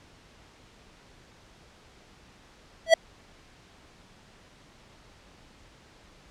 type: tone with exponential growth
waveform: square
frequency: 655 Hz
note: E5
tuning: 11 cents flat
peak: -10 dBFS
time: 2.86-2.94 s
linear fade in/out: 5 ms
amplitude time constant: 17 ms
effects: pink hiss -55 dBFS RMS until 6.3 s + low-pass 6000 Hz 12 dB/octave